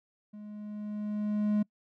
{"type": "tone with level ramp", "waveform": "triangle", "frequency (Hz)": 209.6, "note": "G#3", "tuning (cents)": 16, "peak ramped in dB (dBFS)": [-41, -21], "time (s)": [0.33, 1.63], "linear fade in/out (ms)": 10, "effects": ["noise-tail reverb RT60 0.1 s tail -25 dB re dry"]}